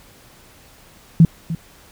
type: tone with echo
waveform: sine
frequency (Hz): 164.2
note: E3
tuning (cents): -6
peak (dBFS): -5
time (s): 1.2-1.25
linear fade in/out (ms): 2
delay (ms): 300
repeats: 1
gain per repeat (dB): -15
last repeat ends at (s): 1.55
effects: pink hiss -48 dBFS RMS until 1.91 s